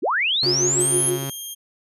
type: linear sweep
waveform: sine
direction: up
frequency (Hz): 207.7 to 11010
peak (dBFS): -18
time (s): 0.02-1.11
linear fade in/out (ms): 20
type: tone with pitch glide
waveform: sawtooth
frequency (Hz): 136.4 to 137.43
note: C#3 to C#3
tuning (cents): -28 to -15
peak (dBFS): -23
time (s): 0.43-1.3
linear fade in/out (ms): 0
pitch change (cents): +13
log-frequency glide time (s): 0.64-0.96
type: tone with tremolo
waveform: sine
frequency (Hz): 360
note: F#4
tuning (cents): -47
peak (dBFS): -19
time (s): 0.45-1.25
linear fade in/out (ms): 20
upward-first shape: sine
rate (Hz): 6.3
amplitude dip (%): 95
type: tone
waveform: 5% pulse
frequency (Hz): 3211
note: G7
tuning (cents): +41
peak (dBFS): -21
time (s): 0.79-1.55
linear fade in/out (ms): 20
effects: resampled to 32000 Hz